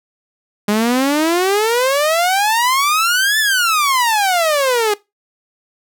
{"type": "exponential two-way sweep", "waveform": "sawtooth", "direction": "up then down", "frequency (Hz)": [203.2, 1777, 406.2], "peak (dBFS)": -9, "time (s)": [0.68, 4.94], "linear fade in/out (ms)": 5, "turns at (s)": 3.39, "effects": ["noise-tail reverb RT60 0.2 s tail -20 dB re dry"]}